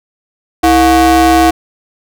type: ring-modulated tone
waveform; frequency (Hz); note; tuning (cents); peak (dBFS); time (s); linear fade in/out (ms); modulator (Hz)
square; 196; G3; 0; -3; 0.63-1.51; 10; 522
effects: none